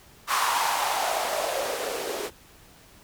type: noise with band-pass filter sweep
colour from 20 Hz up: blue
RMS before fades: -27 dBFS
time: 0.27-2.31 s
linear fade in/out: 50 ms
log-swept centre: 1100 to 390 Hz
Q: 4.2
effects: pink hiss -53 dBFS RMS until 3.03 s